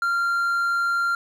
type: tone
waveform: triangle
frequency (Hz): 1386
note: F6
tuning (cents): -14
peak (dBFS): -18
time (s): 0.02-1.15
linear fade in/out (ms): 2
effects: none